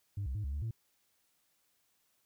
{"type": "tone with pitch steps", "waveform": "sine", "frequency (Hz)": [100, 65.3, 104.8, 68.9, 72.5, 112.8], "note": ["G2", "C2", "G#2", "C#2", "D2", "A2"], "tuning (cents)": [35, -3, 16, -10, -22, 44], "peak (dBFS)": -32, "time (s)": [0.17, 0.71], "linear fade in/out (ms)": 5, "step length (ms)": 90, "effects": ["tanh soft clip ceiling -32 dBFS", "white hiss -75 dBFS RMS until 2.25 s"]}